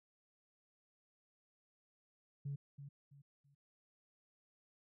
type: tone with echo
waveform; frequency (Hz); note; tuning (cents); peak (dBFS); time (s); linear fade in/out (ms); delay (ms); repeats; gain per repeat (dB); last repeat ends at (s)
sine; 141; C#3; +30; -38; 2.45-2.56; 10; 330; 3; -10; 3.55
effects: tanh soft clip ceiling -35 dBFS